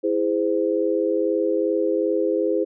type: chord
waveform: sine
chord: E augmented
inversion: none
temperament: just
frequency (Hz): 329.6 / 412 / 515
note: E4 / G#4 / B#4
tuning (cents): 0 / -14 / -28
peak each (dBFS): -23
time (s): 0.03-2.65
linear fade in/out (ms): 20
effects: none